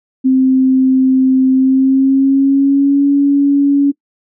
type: tone with pitch glide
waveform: sine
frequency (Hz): 261.4 to 281.8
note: C4 to C#4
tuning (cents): -1 to +29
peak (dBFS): -7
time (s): 0.24-3.92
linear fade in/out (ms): 20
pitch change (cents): +130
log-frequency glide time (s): 1.52-3.06
effects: noise-tail reverb RT60 0.1 s tail -22 dB re dry